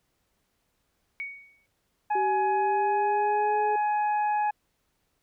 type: tone with exponential decay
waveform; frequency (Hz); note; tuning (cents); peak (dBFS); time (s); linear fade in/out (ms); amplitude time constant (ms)
sine; 2236; C#7; +14; -29; 1.2-1.66; 0; 100
type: harmonic tone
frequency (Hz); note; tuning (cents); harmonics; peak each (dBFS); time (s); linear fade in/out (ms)
840; G#5; +19; 1 / 2 / 3; -23 / -37 / -42; 2.1-4.51; 10
type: tone with pitch glide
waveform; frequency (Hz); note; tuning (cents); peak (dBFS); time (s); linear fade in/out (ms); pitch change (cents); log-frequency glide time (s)
sine; 381.7 to 423.5; G4 to G#4; -46 to +34; -28; 2.15-3.76; 5; +180; 2.4-3.56
effects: pink hiss -74 dBFS RMS until 5.22 s